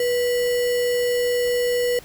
sine tone with sample-and-hold, 487.6 Hz, B4, 22 cents flat, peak -18 dBFS, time 0-1.99 s, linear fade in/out 2 ms, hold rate 2450 Hz, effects pink hiss -45 dBFS RMS until 2.04 s

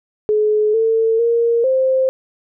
sine tone with pitch steps, 425.4 / 448.9 / 466.6 / 524 Hz, G#4 / A4 / A#4 / C5, +42 / +35 / +2 / +2 cents, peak -12 dBFS, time 0.29-2.09 s, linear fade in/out 0 ms, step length 450 ms, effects none

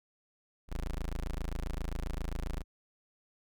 25% pulse tone, 27.5 Hz, A0, in tune, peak -30 dBFS, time 0.68-2.64 s, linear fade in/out 50 ms, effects none

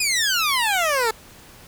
15% pulse exponential sweep, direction down, 2540 to 429.9 Hz, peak -12 dBFS, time 0-1.11 s, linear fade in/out 5 ms, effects pink hiss -46 dBFS RMS until 1.67 s

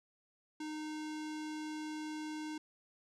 square tone with low-pass filter, 307.5 Hz, D#4, 20 cents flat, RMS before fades -42 dBFS, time 0.6-2.58 s, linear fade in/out 5 ms, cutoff 6900 Hz, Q 1.1, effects none

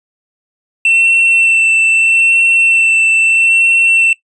triangle tone with vibrato, 2688 Hz, E7, 33 cents sharp, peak -6 dBFS, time 0.85-4.13 s, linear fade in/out 2 ms, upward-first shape sine, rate 0.78 Hz, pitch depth 13 cents each way, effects noise-tail reverb RT60 0.1 s tail -19 dB re dry + resampled to 22050 Hz

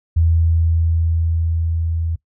sine tone with level ramp, 82.41 Hz, E2, in tune, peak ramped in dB -11 to -18 dBFS, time 0.16-2.16 s, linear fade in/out 10 ms, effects noise-tail reverb RT60 0.1 s tail -20 dB re dry

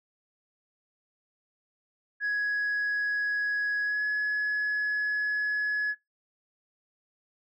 sine tone with pitch glide, 1671 to 1693.3 Hz, G#6 to G#6, +10 to +33 cents, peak -24 dBFS, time 2.2-5.95 s, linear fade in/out 50 ms, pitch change +23 cents, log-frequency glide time 3.84-4.03 s, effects noise-tail reverb RT60 0.2 s tail -25 dB re dry + tanh soft clip ceiling -24 dBFS

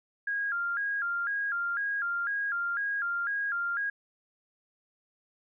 sine tone with vibrato, 1512 Hz, F#6, 37 cents sharp, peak -28 dBFS, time 0.27-3.9 s, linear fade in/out 5 ms, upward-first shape square, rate 2 Hz, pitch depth 140 cents each way, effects none

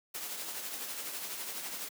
white noise with tremolo, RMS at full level -38 dBFS, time 0.14-1.89 s, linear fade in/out 10 ms, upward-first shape triangle, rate 12 Hz, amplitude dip 45%, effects high-pass 200 Hz 12 dB/octave

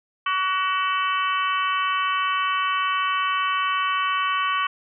harmonic tone with a mistuned harmonic, 377.9 Hz, F#4, 37 cents sharp, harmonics 3 / 4 / 5 / 6 / 7 / 8, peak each -22 / -29 / -33 / -34 / -31 / -31 dBFS, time 0.26-4.67 s, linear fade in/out 5 ms, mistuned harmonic 4, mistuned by -31 cents, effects none

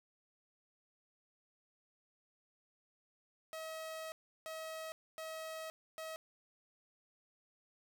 sawtooth tone bursts at uneven times, 639 Hz, D#5, 46 cents sharp, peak -39 dBFS, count 4, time 3.53-4.12 / 4.46-4.92 / 5.18-5.7 / 5.98-6.16 s, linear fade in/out 0 ms, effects 11-bit

